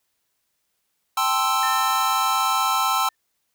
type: chord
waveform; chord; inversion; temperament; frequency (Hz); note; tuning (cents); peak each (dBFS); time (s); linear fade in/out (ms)
square; A minor seventh; third; equal; 784 / 880 / 1046.5 / 1318.5; G5 / A5 / C6 / E6; 0 / 0 / 0 / 0; -27 / -28 / -25 / -23; 1.17-3.09; 5
type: tone with exponential decay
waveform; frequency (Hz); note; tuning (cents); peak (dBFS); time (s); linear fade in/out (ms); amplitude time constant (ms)
sine; 1800; A6; +39; -28; 1.63-3.15; 1; 330
effects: white hiss -73 dBFS RMS until 3.54 s